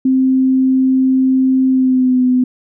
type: tone with pitch glide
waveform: sine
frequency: 261.6 to 252.5 Hz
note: C4 to B3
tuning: 0 to +39 cents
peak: -9 dBFS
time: 0.05-2.44 s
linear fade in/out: 5 ms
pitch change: -61 cents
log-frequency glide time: 1.69-2.23 s
effects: none